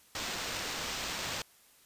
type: noise with sample-and-hold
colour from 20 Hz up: white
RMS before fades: -37 dBFS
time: 0.15-1.42 s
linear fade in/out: 2 ms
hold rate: 11025 Hz
effects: white hiss -62 dBFS RMS until 1.85 s + resampled to 32000 Hz